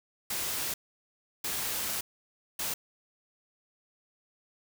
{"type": "noise bursts at uneven times", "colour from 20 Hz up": "white", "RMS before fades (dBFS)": -33, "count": 3, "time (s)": [[0.3, 0.74], [1.44, 2.01], [2.59, 2.74]], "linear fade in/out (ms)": 5, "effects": []}